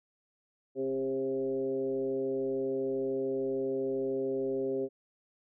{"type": "tone with frequency modulation", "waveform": "sine", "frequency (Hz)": 400, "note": "G4", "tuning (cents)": 35, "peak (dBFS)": -29, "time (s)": [0.75, 4.89], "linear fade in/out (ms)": 50, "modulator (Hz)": 133, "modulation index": 0.92, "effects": []}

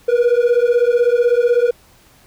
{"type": "beating tone pair", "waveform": "triangle", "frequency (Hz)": [473.5, 489.5], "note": ["A#4", "B4"], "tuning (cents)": [27, -15], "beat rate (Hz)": 16, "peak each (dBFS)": -11, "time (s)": [0.08, 1.71], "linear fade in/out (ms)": 10, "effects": ["tanh soft clip ceiling -6 dBFS", "pink hiss -50 dBFS RMS until 2.26 s"]}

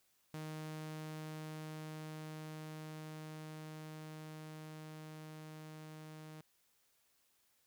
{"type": "tone with level ramp", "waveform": "sawtooth", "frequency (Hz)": 155.56, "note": "D#3", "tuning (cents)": 0, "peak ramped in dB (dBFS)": [-39, -46], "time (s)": [0.34, 6.41], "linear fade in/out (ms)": 0, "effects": ["white hiss -75 dBFS RMS until 7.66 s"]}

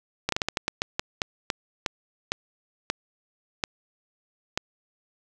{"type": "slowing click train", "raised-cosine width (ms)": 0.2, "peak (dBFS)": -7, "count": 16, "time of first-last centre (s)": [0.29, 4.575], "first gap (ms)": 33, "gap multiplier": 1.27, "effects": []}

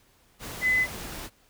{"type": "tone in noise", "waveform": "sine", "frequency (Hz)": 2018, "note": "B6", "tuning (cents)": 37, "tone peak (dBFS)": -20, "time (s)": [0.61, 0.87], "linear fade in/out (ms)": 50, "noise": "pink", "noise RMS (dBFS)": -38, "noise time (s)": [0.39, 1.3], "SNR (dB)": 15, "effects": ["pink hiss -62 dBFS RMS until 1.49 s"]}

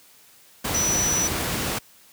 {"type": "tone in noise", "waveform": "sine", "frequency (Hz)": 5920, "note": "F#8", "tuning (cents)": 0, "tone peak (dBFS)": -21, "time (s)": [0.74, 1.28], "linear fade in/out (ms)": 10, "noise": "pink", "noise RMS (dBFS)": -26, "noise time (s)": [0.64, 1.79], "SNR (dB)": 2, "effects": ["white hiss -53 dBFS RMS until 2.12 s", "high-pass 60 Hz 12 dB/octave"]}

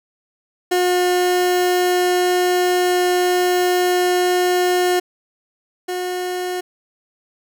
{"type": "tone pair in turn", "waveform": "30% pulse", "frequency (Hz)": [359.9, 362.2], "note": ["F#4", "F#4"], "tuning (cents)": [-48, -37], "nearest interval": "unison", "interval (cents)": 11, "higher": "second", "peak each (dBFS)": [-12, -19], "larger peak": "first", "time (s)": [[0.71, 5], [5.88, 6.61]], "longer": "first", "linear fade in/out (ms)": 10, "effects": []}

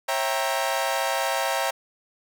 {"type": "chord", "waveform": "sawtooth", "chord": "C# diminished seventh", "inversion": "none", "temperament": "equal with one note detuned", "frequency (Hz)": [543.3, 659.3, 784, 932.3], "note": ["C#5", "E5", "G5", "Bb5"], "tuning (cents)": [-35, 0, 0, 0], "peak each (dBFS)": -25, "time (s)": [0.08, 1.71], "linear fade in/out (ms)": 10, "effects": []}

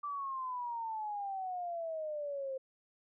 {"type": "exponential sweep", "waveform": "sine", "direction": "down", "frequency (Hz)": [1174.7, 523.3], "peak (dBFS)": -36, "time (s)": [0.03, 2.58], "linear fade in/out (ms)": 10, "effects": []}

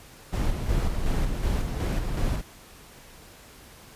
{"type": "noise with tremolo", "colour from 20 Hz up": "brown", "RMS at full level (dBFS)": -24, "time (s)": [0.32, 2.42], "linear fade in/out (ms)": 20, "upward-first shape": "square", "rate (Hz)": 2.7, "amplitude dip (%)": 40, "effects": ["pink hiss -49 dBFS RMS until 3.95 s", "resampled to 32000 Hz"]}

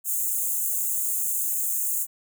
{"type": "high-pass noise", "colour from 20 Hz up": "white", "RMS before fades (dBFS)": -26, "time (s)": [0.04, 2.07], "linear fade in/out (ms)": 50, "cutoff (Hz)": 6600, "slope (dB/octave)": 96, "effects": []}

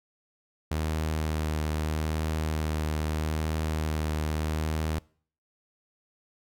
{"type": "tone with vibrato", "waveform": "sawtooth", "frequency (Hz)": 77.78, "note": "D#2", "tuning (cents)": 0, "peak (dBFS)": -23, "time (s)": [0.71, 4.99], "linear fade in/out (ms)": 5, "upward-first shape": "triangle", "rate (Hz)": 0.79, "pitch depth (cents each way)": 19, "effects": ["noise-tail reverb RT60 0.5 s tail -24 dB re dry"]}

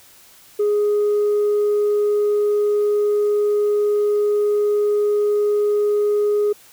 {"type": "tone", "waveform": "sine", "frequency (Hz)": 415.3, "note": "G#4", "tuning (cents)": 0, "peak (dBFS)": -13, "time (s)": [0.59, 6.53], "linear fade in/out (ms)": 10, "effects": ["tanh soft clip ceiling -13 dBFS", "white hiss -48 dBFS RMS until 6.72 s"]}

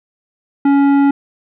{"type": "tone with tanh clipping", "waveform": "sine", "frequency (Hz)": 280, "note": "C#4", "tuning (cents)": 18, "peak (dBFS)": -10, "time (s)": [0.65, 1.11], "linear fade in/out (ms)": 5, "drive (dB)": 12, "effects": []}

